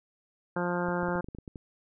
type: harmonic tone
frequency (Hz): 176.2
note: F3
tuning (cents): +16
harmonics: 1 / 2 / 3 / 4 / 5 / 6 / 7 / 8 / 9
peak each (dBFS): -32 / -34 / -34 / -40 / -36 / -41 / -42 / -38 / -41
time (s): 0.56-1.21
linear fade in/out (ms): 5
type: clicks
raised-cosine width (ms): 3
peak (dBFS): -28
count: 10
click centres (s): 0.886 / 1.031 / 1.086 / 1.156 / 1.244 / 1.286 / 1.349 / 1.386 / 1.478 / 1.558
effects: none